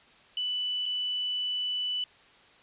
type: tone with dropouts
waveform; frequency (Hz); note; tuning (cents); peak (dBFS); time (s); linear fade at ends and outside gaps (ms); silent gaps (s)
sine; 2980; F#7; +12; -28; 0.37-2.04; 2; 0.857-0.861
effects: white hiss -57 dBFS RMS until 2.62 s + resampled to 8000 Hz